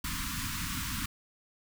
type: band-stop noise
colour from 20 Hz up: pink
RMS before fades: -35 dBFS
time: 0.04-1.06 s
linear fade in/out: 5 ms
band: 300 to 970 Hz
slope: 96 dB/octave
effects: none